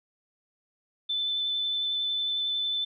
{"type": "tone with vibrato", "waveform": "sine", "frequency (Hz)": 3520, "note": "A7", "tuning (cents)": 0, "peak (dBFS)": -26, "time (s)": [1.09, 2.85], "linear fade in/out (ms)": 10, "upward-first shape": "sine", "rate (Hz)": 11, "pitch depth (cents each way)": 11, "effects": []}